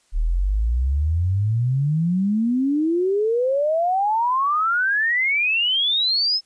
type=exponential sweep; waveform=sine; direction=up; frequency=36.71 to 5274 Hz; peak=-17 dBFS; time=0.12-6.41 s; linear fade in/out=50 ms; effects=white hiss -62 dBFS RMS until 6.45 s + resampled to 22050 Hz